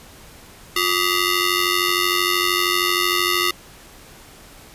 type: ring-modulated tone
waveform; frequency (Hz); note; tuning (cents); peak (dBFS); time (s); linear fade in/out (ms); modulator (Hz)
10% pulse; 803; G5; +41; -6; 0.76-3.51; 5; 448
effects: pink hiss -44 dBFS RMS until 4.74 s + resampled to 32000 Hz